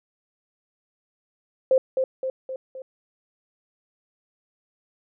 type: tone with echo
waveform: sine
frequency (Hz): 523.3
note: C5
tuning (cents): 0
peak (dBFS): -14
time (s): 1.71-1.78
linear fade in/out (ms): 2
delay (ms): 260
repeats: 4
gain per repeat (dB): -5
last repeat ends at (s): 2.82
effects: none